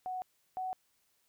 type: tone pair in turn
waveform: sine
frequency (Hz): 740 / 746.4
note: F#5 / F#5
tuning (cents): 0 / +15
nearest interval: unison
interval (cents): 15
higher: second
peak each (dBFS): -35 / -34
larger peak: second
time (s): 0.06-0.22 / 0.57-0.73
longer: neither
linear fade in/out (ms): 0
effects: white hiss -74 dBFS RMS until 1.28 s